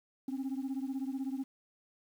sine beating tone pair, 262.1 / 278.1 Hz, C4 / C#4, +3 / +6 cents, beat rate 16 Hz, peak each -34 / -36 dBFS, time 0.28-1.44 s, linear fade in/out 5 ms, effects tanh soft clip ceiling -31 dBFS + 10-bit

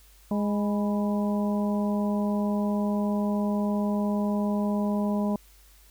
harmonic tone with a mistuned harmonic, 206.5 Hz, G#3, 10 cents flat, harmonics 1 / 2 / 3 / 4 / 5, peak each -24 / -35 / -33 / -39 / -38 dBFS, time 0.31-5.36 s, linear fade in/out 2 ms, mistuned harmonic 5, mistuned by -71 cents, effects added 50 Hz sine -54 dBFS peak until 5.9 s + white hiss -58 dBFS RMS until 5.9 s

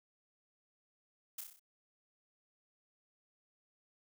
blue noise with echo, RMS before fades -42 dBFS, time 1.38-1.41 s, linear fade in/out 5 ms, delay 31 ms, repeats 6, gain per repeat -4 dB, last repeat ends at 1.596 s, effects none

